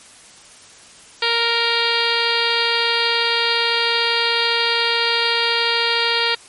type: harmonic tone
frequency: 466.2 Hz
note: A#4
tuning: in tune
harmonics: 1 / 2 / 3 / 4 / 5 / 6 / 7 / 8 / 9 / 10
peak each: -25 / -25 / -25 / -25 / -25 / -25 / -25 / -25 / -25 / -25 dBFS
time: 1.22-6.35 s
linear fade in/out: 5 ms
effects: white hiss -44 dBFS RMS until 6.48 s + MP3 48 kbps